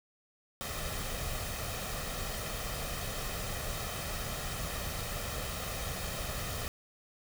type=noise with comb filter; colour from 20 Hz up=pink; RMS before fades=-37 dBFS; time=0.61-6.68 s; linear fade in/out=0 ms; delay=1.6 ms; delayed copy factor=+0.55; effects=none